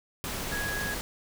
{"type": "tone in noise", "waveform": "sine", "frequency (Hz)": 1661.2, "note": "G#6", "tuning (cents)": 0, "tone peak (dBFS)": -32, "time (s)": [0.52, 0.94], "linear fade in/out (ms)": 0, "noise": "pink", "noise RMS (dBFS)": -34, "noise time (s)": [0.24, 1.01], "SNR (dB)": -1, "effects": []}